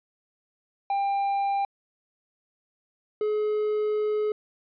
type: tone pair in turn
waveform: triangle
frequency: 795 / 424.3 Hz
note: G5 / G#4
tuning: +24 / +37 cents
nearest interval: major seventh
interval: 1087 cents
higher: first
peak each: -21 dBFS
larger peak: neither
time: 0.9-1.65 / 3.21-4.32 s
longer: second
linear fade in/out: 2 ms
effects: resampled to 11025 Hz